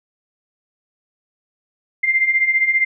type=beating tone pair; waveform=sine; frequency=2084 / 2099 Hz; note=C7 / C7; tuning=-7 / +5 cents; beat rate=15 Hz; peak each=-20 / -15 dBFS; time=2.03-2.85 s; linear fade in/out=10 ms; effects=none